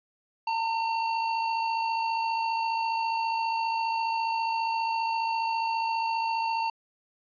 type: tone with amplitude modulation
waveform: square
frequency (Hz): 907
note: A#5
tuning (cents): -48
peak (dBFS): -25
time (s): 0.47-6.7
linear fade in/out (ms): 5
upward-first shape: sine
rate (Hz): 54.8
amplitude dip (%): 35
effects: resampled to 11025 Hz